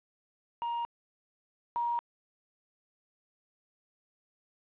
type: tone pair in turn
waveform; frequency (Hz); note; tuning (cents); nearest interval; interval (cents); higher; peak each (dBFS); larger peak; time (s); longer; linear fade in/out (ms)
triangle / sine; 941 / 947; A#5 / A#5; +16 / +27; unison; 11; second; -29 / -28; second; 0.62-0.85 / 1.76-1.99; neither; 0
effects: resampled to 8000 Hz + 10-bit